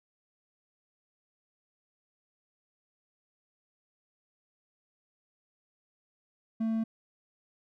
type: tone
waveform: triangle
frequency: 223.6 Hz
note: A3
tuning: 28 cents sharp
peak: -25 dBFS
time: 6.6-6.84 s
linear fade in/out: 10 ms
effects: none